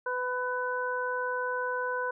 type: harmonic tone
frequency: 499.7 Hz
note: B4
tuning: 20 cents sharp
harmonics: 1 / 2 / 3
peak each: -33 / -33 / -33 dBFS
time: 0.06-2.11 s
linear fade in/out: 5 ms
effects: none